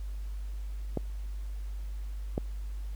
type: clicks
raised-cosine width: 2 ms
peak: -16 dBFS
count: 2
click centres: 0.973 / 2.379 s
effects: added 50 Hz sine -34 dBFS peak until 2.95 s + pink hiss -59 dBFS RMS until 2.95 s